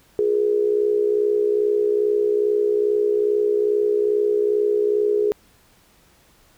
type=tone with amplitude modulation; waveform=sine; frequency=416.6 Hz; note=G#4; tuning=5 cents sharp; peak=-13 dBFS; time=0.19-5.32 s; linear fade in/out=0 ms; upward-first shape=sine; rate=62.4 Hz; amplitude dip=70%; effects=pink hiss -56 dBFS RMS until 6.57 s